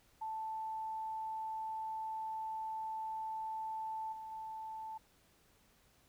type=tone with level steps; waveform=sine; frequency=880 Hz; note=A5; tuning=in tune; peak=-38 / -44 / -42 dBFS; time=0.21-4.98 s; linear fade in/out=10 ms; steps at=4.12 / 4.31 s; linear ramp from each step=10 ms; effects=pink hiss -69 dBFS RMS until 6.08 s